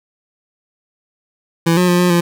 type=tone with pitch steps; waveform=25% pulse; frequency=166.9 / 180 / 176.6 / 178.6 / 172.7 Hz; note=E3 / F#3 / F3 / F3 / F3; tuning=+22 / -47 / +20 / +39 / -19 cents; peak=-7 dBFS; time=1.66-2.21 s; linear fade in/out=10 ms; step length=110 ms; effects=none